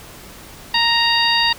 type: harmonic tone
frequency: 932.3 Hz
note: A#5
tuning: in tune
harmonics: 1 / 2 / 3 / 4 / 5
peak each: -20 / -20 / -20 / -20 / -20 dBFS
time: 0.74-1.53 s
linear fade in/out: 5 ms
effects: pink hiss -39 dBFS RMS until 1.58 s